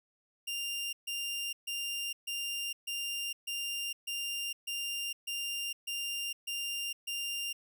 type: tone bursts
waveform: sawtooth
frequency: 2794 Hz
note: F7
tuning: in tune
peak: -31 dBFS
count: 12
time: 0.47-7.53 s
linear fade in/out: 10 ms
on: 460 ms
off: 140 ms
effects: none